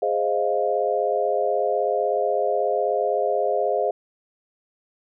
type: chord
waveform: sine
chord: F minor seventh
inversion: first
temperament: equal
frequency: 415.3 / 523.3 / 622.3 / 698.5 Hz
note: Ab4 / C5 / Eb5 / F5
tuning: 0 / 0 / 0 / 0 cents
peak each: -25 dBFS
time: 0.02-3.91 s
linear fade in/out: 5 ms
effects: none